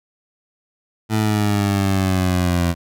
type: exponential sweep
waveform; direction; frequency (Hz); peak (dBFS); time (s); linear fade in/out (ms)
20% pulse; down; 110 to 85.1; -11; 1.09-2.75; 50
effects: none